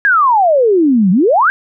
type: exponential two-way sweep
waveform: sine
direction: down then up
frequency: 1686 to 174.61 to 1644 Hz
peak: -7 dBFS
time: 0.05-1.5 s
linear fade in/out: 0 ms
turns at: 1.11 s
effects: none